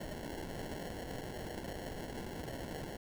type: noise with sample-and-hold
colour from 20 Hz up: white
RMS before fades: -43 dBFS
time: 0-2.97 s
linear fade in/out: 10 ms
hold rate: 1225 Hz
effects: none